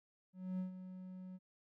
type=tone with ADSR envelope; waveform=triangle; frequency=185 Hz; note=F#3; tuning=in tune; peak=-34 dBFS; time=0.33-1.39 s; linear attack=260 ms; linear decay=120 ms; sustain=-11 dB; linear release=36 ms; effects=none